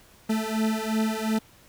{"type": "beating tone pair", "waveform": "40% pulse", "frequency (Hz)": [218.1, 220.9], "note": ["A3", "A3"], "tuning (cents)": [-15, 7], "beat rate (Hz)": 2.8, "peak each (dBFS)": -26, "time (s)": [0.29, 1.39], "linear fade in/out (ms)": 10, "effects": ["pink hiss -55 dBFS RMS until 1.68 s"]}